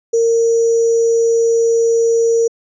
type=tone with sample-and-hold; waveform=sine; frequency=460 Hz; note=A#4; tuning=23 cents flat; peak=-10 dBFS; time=0.13-2.48 s; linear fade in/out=10 ms; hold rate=6300 Hz; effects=resampled to 16000 Hz